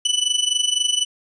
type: tone with amplitude modulation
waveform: sawtooth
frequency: 2979 Hz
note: F#7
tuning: 11 cents sharp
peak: -11 dBFS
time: 0.05-1.05 s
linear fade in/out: 5 ms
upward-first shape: sine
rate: 23.9 Hz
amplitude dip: 80%
effects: resampled to 22050 Hz